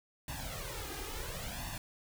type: noise with flanger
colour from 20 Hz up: pink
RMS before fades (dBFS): -41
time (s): 0.28-1.78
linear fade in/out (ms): 2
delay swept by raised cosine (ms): 1.1 to 2.5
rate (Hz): 0.72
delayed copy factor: +0.8
effects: none